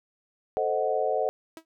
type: chord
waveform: sine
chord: A diminished seventh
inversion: none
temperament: equal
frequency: 440 / 523.3 / 622.3 / 740 Hz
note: A4 / C5 / Eb5 / Gb5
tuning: 0 / 0 / 0 / 0 cents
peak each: -29 dBFS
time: 0.57-1.29 s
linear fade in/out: 0 ms
type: tone with exponential decay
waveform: sawtooth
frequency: 323.6 Hz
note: E4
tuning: 32 cents flat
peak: -32 dBFS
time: 1.57-1.65 s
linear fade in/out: 1 ms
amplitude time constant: 16 ms
effects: none